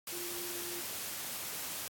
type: tone in noise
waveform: sine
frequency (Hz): 349.2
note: F4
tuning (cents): 0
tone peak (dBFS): -45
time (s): 0.12-0.81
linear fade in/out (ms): 2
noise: white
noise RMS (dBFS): -40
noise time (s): 0.07-1.88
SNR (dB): -8
effects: high-pass 80 Hz 12 dB/octave + AAC 64 kbps